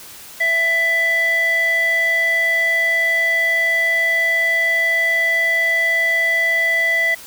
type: tone with band-pass filter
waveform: square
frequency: 663 Hz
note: E5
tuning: 10 cents sharp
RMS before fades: -17 dBFS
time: 0.4-7.15 s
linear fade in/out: 10 ms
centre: 1800 Hz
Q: 9.1
effects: white hiss -38 dBFS RMS until 7.26 s